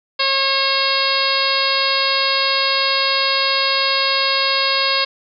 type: harmonic tone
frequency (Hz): 543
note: C#5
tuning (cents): -36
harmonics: 1 / 2 / 3 / 4 / 5 / 6 / 7 / 8 / 9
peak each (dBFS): -25 / -22 / -26 / -25 / -24 / -26 / -24 / -21 / -23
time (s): 0.19-5.05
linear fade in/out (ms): 10
effects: none